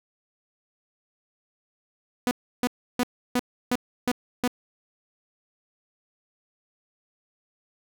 sawtooth tone bursts, 246.9 Hz, B3, in tune, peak -17 dBFS, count 7, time 2.27-4.477 s, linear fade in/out 0 ms, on 41 ms, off 320 ms, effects none

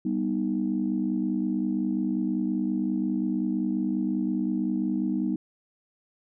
sine chord, G augmented, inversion none, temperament equal with one note detuned, 196 / 245.5 / 311.1 Hz, G3 / B3 / D#4, 0 / -10 / 0 cents, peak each -28 dBFS, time 0.05-5.36 s, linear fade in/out 5 ms, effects tanh soft clip ceiling -15 dBFS

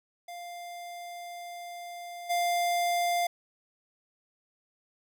square tone with level steps, 698.5 Hz, F5, in tune, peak -40 / -26 dBFS, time 0.28-3.27 s, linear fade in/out 5 ms, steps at 2.29 s, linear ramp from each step 20 ms, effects none

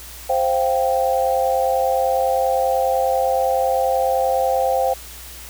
sine chord, C suspended fourth, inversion none, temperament equal with one note detuned, 523.3 / 694 / 784 Hz, C5 / F5 / G5, 0 / -11 / 0 cents, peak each -19 / -22 / -20 dBFS, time 0.29-4.94 s, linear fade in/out 10 ms, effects added 60 Hz sine -40 dBFS peak until 5.49 s + white hiss -38 dBFS RMS until 5.49 s

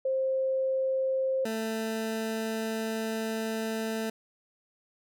sine / 20% pulse tone pair in turn, 528 / 222 Hz, C5 / A3, +16 / +16 cents, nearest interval octave + minor third, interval 1500 cents, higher first, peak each -25 dBFS, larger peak neither, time 0.05-1.45 / 1.45-4.1 s, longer second, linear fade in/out 5 ms, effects none

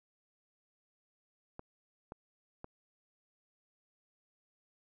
clicks, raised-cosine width 1 ms, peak -30 dBFS, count 3, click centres 1.594 / 2.121 / 2.644 s, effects none

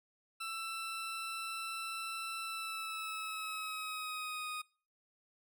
20% pulse tone with pitch glide, 1333 to 1243.7 Hz, E6 to D#6, +19 to -1 cents, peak -34 dBFS, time 0.4-4.62 s, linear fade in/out 10 ms, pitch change -120 cents, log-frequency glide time 2.42-4.48 s, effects noise-tail reverb RT60 0.4 s tail -24 dB re dry

